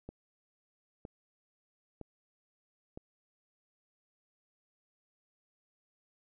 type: click train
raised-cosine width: 2 ms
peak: -30 dBFS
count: 4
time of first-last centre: 0.09-2.975 s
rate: 1.04 Hz
effects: none